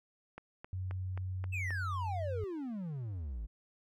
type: click train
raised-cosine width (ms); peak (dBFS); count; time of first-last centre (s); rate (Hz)
0.5; -30; 6; 0.38-1.706; 3.77
type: tone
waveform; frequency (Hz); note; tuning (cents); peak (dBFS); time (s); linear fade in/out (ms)
sine; 93; F#2; +9; -35; 0.73-2.44; 0
type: exponential sweep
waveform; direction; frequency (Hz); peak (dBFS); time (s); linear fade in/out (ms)
triangle; down; 2692 to 48.64; -35; 1.52-3.47; 20
effects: none